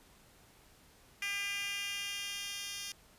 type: tone with high-pass filter sweep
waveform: 10% pulse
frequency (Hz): 401.6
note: G4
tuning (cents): +42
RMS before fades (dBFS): -39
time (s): 1.22-2.92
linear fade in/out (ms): 2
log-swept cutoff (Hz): 2300 to 3800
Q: 2.8
effects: pink hiss -62 dBFS RMS until 3.18 s + resampled to 32000 Hz